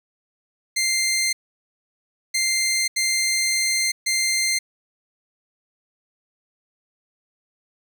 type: tone bursts at uneven times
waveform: 15% pulse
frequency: 2093 Hz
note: C7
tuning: in tune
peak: -13 dBFS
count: 4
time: 0.76-1.33 / 2.34-2.88 / 2.96-3.92 / 4.06-4.59 s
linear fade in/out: 10 ms
effects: none